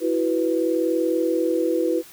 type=chord; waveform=sine; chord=E suspended second; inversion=none; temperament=equal; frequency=329.6 / 370 / 493.9 Hz; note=E4 / F#4 / B4; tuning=0 / 0 / 0 cents; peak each=-22 / -25 / -23 dBFS; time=0-2.03 s; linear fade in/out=50 ms; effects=white hiss -46 dBFS RMS until 2.12 s